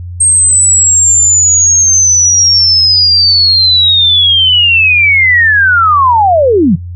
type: linear sweep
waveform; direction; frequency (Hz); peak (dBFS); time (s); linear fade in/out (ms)
sine; down; 8480 to 146.7; -4; 0.2-6.76; 10
effects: noise-tail reverb RT60 0.2 s tail -25 dB re dry + added 88 Hz sine -20 dBFS peak until 6.95 s